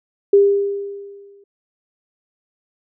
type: tone with exponential decay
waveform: sine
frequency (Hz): 400.7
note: G4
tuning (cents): +38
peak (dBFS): -6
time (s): 0.33-1.44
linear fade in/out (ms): 5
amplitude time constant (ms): 240
effects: none